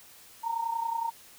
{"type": "tone with amplitude modulation", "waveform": "sine", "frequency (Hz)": 920, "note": "A#5", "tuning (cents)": -23, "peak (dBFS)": -25, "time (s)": [0.43, 1.11], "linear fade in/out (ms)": 20, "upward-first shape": "sine", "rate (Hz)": 30.8, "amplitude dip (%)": 70, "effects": ["white hiss -53 dBFS RMS until 1.38 s"]}